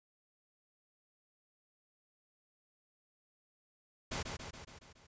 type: noise with echo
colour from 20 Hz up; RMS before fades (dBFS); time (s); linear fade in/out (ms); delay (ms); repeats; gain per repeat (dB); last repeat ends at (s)
pink; -38; 4.11-4.23; 10; 140; 6; -4; 5.07
effects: resampled to 16000 Hz